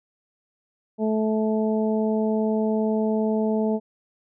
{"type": "harmonic tone", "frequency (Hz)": 217.5, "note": "A3", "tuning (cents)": -20, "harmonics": [1, 2, 3, 4], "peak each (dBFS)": [-22, -25, -29, -35], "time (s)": [0.98, 3.8], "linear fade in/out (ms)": 50, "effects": []}